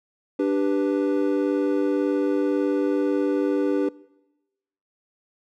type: chord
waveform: triangle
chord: G major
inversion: second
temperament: equal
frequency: 293.7 / 392 / 493.9 Hz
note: D4 / G4 / B4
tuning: 0 / 0 / 0 cents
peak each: -20 / -23 / -24 dBFS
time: 0.39-3.89 s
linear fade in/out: 5 ms
effects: noise-tail reverb RT60 1.0 s tail -22 dB re dry